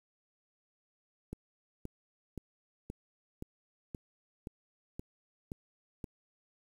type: click train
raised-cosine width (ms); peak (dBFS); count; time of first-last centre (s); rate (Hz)
3; -27; 10; 1.33-6.042; 1.91
effects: 9-bit